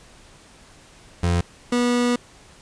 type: tone pair in turn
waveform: 30% pulse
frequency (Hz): 86.8 / 243.1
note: F2 / B3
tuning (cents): -10 / -27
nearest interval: octave + tritone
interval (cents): 1783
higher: second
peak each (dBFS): -15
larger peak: neither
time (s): 1.23-1.41 / 1.72-2.16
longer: second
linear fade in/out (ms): 5
effects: pink hiss -49 dBFS RMS until 2.61 s + resampled to 22050 Hz